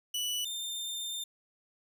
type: tone pair in turn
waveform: sawtooth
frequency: 2960 / 3608 Hz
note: F#7 / A7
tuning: 0 / +43 cents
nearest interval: minor third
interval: 343 cents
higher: second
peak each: -28 / -32 dBFS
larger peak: first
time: 0.14-0.45 / 0.45-1.24 s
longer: second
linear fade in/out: 5 ms
effects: none